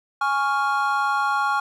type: chord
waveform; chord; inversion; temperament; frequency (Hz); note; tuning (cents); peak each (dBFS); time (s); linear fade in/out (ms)
triangle; Db major; second; equal; 830.6 / 1108.7 / 1396.9; Ab5 / Db6 / F6; 0 / 0 / 0; -22; 0.21-1.6; 5
effects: none